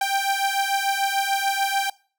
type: beating tone pair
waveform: sawtooth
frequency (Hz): 784 / 790.8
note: G5 / G5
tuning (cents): 0 / +15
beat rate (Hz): 6.8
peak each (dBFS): -20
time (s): 0.01-1.9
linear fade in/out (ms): 5
effects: noise-tail reverb RT60 0.4 s tail -23 dB re dry